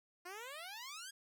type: exponential sweep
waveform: 10% pulse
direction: up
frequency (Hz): 344.3 to 1661.2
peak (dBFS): -38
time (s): 0.25-1.11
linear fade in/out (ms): 10
effects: none